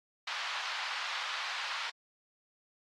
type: band-pass noise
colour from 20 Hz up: pink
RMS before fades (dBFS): -38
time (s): 0.27-1.9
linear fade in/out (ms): 5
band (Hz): 950 to 4700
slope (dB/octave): 24
effects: AAC 48 kbps